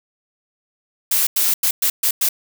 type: noise bursts at uneven times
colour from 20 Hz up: blue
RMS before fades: -17 dBFS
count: 6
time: 1.11-1.27 / 1.36-1.54 / 1.63-1.71 / 1.82-1.9 / 2.03-2.11 / 2.21-2.29 s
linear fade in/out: 5 ms
effects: none